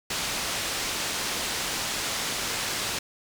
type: low-pass noise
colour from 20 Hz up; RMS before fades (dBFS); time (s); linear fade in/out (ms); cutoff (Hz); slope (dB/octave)
white; -30; 0.1-2.99; 5; 6400; 12
effects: none